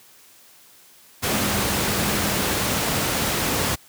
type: tone in noise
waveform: sine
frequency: 203.2 Hz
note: G#3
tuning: 38 cents flat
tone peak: -30 dBFS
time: 1.33-2.51 s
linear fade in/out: 20 ms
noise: pink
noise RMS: -22 dBFS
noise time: 1.22-3.76 s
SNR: -11 dB
effects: white hiss -51 dBFS RMS until 3.88 s + high-pass 80 Hz 12 dB/octave